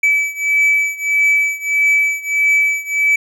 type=beating tone pair; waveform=triangle; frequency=2299 / 2300.6 Hz; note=D7 / D7; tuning=-37 / -36 cents; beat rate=1.6 Hz; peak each=-13 / -15 dBFS; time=0.03-3.16 s; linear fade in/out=5 ms; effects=none